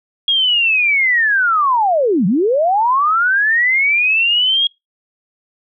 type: linear two-way sweep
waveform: sine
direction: down then up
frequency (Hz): 3300 to 163.1 to 3300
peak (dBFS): -11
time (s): 0.28-4.67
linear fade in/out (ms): 2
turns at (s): 2.26
effects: noise-tail reverb RT60 0.2 s tail -26 dB re dry